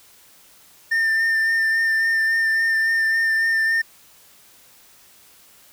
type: tone with vibrato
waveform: triangle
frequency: 1801 Hz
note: A6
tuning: 40 cents sharp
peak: -15 dBFS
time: 0.91-3.82 s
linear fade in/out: 10 ms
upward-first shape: sine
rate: 3.6 Hz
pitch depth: 17 cents each way
effects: white hiss -51 dBFS RMS until 5.72 s